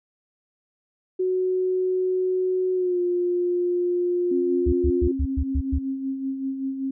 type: tone with pitch glide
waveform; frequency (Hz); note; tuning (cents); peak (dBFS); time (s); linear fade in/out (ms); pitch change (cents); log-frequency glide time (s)
sine; 370 to 354.1; F#4 to F4; 0 to +24; -20; 1.19-5.12; 10; -76; 2.74-3
type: tone with tremolo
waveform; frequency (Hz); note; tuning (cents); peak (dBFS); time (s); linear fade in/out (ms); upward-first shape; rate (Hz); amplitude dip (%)
sine; 268.3; C4; +44; -23; 4.31-6.91; 5; sine; 5.2; 50
type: tone bursts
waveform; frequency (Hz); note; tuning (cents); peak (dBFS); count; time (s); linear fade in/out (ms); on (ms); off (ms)
sine; 71.8; D2; -39; -19; 7; 4.66-5.789; 10; 67; 110
effects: none